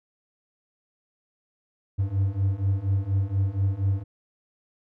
triangle beating tone pair, 95.3 / 99.5 Hz, G2 / G2, -48 / +26 cents, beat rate 4.2 Hz, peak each -24 / -22 dBFS, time 1.98-4.04 s, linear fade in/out 20 ms, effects none

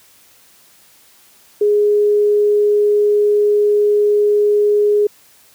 sine tone, 415.3 Hz, G#4, in tune, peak -10 dBFS, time 1.61-5.07 s, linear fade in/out 5 ms, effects white hiss -49 dBFS RMS until 5.54 s + high-pass 60 Hz 12 dB/octave

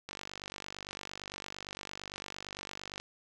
click train, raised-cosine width 0.2 ms, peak -23 dBFS, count 143, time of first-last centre 0.09-3 s, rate 48.8 Hz, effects none

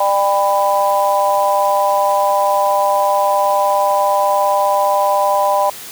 harmonic tone, 198.9 Hz, G3, 25 cents sharp, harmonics 3 / 4 / 5, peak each -16 / -16 / -16 dBFS, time 0-5.7 s, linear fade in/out 5 ms, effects white hiss -32 dBFS RMS until 5.91 s + high-pass 80 Hz 12 dB/octave

